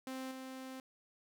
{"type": "tone with level steps", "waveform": "sawtooth", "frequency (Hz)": 261.6, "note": "C4", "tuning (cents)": 0, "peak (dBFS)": [-37, -41], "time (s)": [0.07, 0.8], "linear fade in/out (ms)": 2, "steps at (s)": 0.31, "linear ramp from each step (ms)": 5, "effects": []}